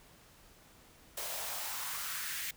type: noise with high-pass filter sweep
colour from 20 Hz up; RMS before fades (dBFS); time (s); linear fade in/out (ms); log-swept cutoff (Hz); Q
white; -39; 1.17-2.51; 5; 500 to 2000; 2.5
effects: pink hiss -60 dBFS RMS until 2.56 s